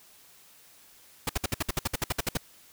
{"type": "noise bursts", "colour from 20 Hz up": "pink", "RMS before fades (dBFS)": -27, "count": 14, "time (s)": [1.27, 2.373], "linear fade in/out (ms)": 5, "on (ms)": 24, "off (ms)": 59, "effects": ["white hiss -56 dBFS RMS until 2.72 s"]}